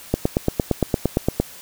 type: click train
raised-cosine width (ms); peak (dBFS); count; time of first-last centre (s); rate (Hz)
2; -3; 12; 0.14-1.4; 8.73
effects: white hiss -41 dBFS RMS until 1.61 s

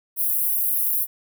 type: high-pass noise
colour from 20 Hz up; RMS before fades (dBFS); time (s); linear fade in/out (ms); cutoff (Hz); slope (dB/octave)
pink; -22; 0.16-1.07; 50; 11000; 48
effects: none

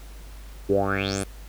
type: tone with low-pass filter sweep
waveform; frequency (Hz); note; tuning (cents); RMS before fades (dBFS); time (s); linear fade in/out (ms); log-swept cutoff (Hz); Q
10% pulse; 97.7; G2; -5; -24; 0.69-1.24; 10; 340 to 11000; 7.8
effects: added 50 Hz sine -39 dBFS peak until 1.48 s + pink hiss -50 dBFS RMS until 1.48 s

